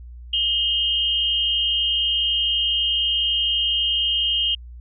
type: tone pair together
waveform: sine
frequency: 2865 / 3166 Hz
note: F7 / G7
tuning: +44 / +17 cents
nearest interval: major second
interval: 173 cents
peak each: -21 dBFS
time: 0.33-4.55 s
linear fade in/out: 5 ms
effects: added 60 Hz sine -36 dBFS peak until 4.8 s